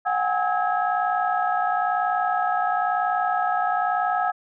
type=tone cluster; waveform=sine; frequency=728 / 789 / 829 / 1289 / 1651 Hz; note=F#5 / G5 / G#5 / E6 / G#6; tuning=-28 / +11 / -3 / -39 / -11 cents; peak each=-23 / -28 / -29 / -26 / -30 dBFS; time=0.05-4.32 s; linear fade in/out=20 ms; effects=tanh soft clip ceiling -9 dBFS